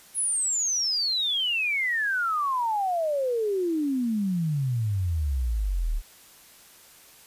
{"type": "exponential sweep", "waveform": "sine", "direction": "down", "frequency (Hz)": [10780, 34.96], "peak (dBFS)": -23, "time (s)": [0.14, 6.02], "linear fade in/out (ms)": 50, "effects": ["white hiss -52 dBFS RMS until 7.26 s", "resampled to 32000 Hz"]}